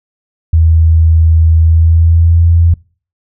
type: tone with pitch glide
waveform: sine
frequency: 81 to 84.2 Hz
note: E2 to E2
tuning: -30 to +37 cents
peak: -4 dBFS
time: 0.53-2.74 s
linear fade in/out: 5 ms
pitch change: +67 cents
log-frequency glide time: 1.61-2.44 s
effects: noise-tail reverb RT60 0.4 s tail -25 dB re dry